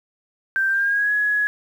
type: tone with pitch glide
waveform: sine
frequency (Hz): 1568 to 1680.5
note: G6 to G#6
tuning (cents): 0 to +20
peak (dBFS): -17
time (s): 0.56-1.47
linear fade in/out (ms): 0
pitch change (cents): +120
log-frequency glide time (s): 0.69-1.12
effects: 8-bit